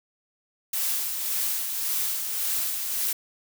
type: noise with tremolo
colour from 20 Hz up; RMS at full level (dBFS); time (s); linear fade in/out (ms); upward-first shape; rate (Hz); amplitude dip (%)
blue; -26; 0.73-3.13; 5; sine; 1.8; 40
effects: none